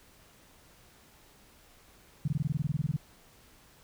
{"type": "tone bursts", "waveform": "sine", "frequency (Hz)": 147.3, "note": "D3", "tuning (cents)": 6, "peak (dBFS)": -25, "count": 15, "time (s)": [2.25, 2.965], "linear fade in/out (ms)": 5, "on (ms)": 29, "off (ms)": 20, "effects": ["pink hiss -59 dBFS RMS until 3.83 s"]}